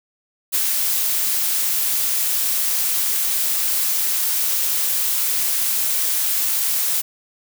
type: noise with ADSR envelope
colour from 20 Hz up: blue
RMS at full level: -18 dBFS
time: 0.52-7.02 s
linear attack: 28 ms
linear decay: 67 ms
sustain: -2 dB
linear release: 18 ms
effects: none